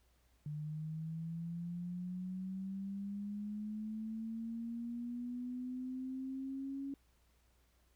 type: linear sweep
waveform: sine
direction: up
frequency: 148.2 to 277.2 Hz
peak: -39 dBFS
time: 0.46-6.94 s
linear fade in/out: 2 ms
effects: added 60 Hz sine -70 dBFS peak until 7.95 s + pink hiss -75 dBFS RMS until 7.95 s